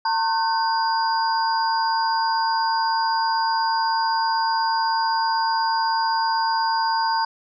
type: tone cluster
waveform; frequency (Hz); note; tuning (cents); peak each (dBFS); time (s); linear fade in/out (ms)
sine; 904 / 1073 / 1520 / 4838; A5 / C6 / F#6 / D#8; +47 / +43 / +46 / -49; -20 / -28 / -29 / -28; 0.05-7.25; 5
effects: none